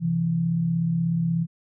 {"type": "tone pair together", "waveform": "sine", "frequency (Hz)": [130.81, 167.35], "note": ["C3", "E3"], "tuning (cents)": [0, 26], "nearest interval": "major third", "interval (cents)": 426, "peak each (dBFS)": [-29, -21], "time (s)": [0, 1.47], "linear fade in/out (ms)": 50, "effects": []}